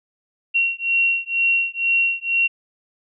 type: beating tone pair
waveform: sine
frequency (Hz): 2738 / 2740.1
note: F7 / F7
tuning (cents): -35 / -34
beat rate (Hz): 2.1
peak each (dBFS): -20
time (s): 0.54-2.48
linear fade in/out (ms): 20
effects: none